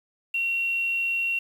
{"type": "tone with quantisation", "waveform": "sine", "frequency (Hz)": 2737, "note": "F7", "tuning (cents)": -36, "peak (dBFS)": -23, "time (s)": [0.34, 1.39], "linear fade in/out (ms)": 5, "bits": 8, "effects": []}